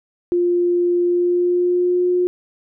sine tone with pitch glide, 351 to 358.6 Hz, F4 to F4, +9 to +46 cents, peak -14 dBFS, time 0.32-2.27 s, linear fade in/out 0 ms, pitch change +37 cents, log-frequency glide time 1.04-2.07 s, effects none

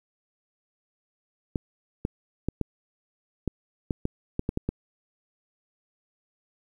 clicks, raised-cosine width 3 ms, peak -13 dBFS, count 11, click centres 1.558 / 2.051 / 2.486 / 2.613 / 3.477 / 3.908 / 4.054 / 4.394 / 4.491 / 4.574 / 4.69 s, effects 9-bit

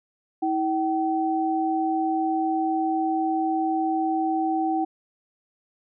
sine tone pair together, 322.1 / 766 Hz, E4 / G5, -40 / -40 cents, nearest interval octave + minor third, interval 1500 cents, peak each -24 dBFS, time 0.42-4.85 s, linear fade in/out 10 ms, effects none

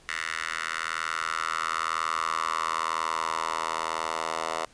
10% pulse tone with high-pass filter sweep, 81 Hz, E2, 30 cents flat, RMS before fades -30 dBFS, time 0.09-4.65 s, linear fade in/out 0 ms, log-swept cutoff 1700 to 770 Hz, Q 4.1, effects pink hiss -56 dBFS RMS until 4.73 s + resampled to 22050 Hz

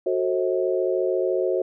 sine chord, F# diminished seventh, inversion none, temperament just, 370 / 444 / 532.8 / 639.4 Hz, F#4 / A4 / C5 / Eb5, 0 / +16 / +31 / +47 cents, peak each -23 / -29 / -25 / -29 dBFS, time 0.06-1.62 s, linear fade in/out 5 ms, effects none

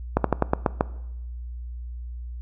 slowing click train, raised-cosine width 1 ms, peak -4 dBFS, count 7, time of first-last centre 0.17-0.809 s, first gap 73 ms, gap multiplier 1.15, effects noise-tail reverb RT60 0.9 s tail -19 dB re dry + added 60 Hz sine -32 dBFS peak until 2.41 s

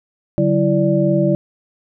sine tone cluster, 145.9 / 189.4 / 333.3 / 585 Hz, D3 / F#3 / E4 / D5, -11 / +41 / +19 / -7 cents, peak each -18 dBFS, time 0.38-1.35 s, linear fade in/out 0 ms, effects none

